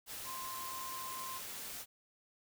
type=tone in noise; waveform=sine; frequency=1046.5 Hz; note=C6; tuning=in tune; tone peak=-43 dBFS; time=0.24-1.41 s; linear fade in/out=50 ms; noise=white; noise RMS=-45 dBFS; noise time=0.06-1.86 s; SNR=-1 dB; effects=none